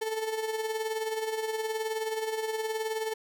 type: tone with tremolo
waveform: 35% pulse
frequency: 440 Hz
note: A4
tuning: in tune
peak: -26 dBFS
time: 0.01-3.14 s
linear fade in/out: 10 ms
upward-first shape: sine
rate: 19 Hz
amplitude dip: 55%
effects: none